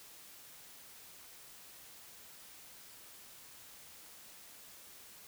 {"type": "silence", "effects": ["white hiss -55 dBFS RMS until 5.27 s"]}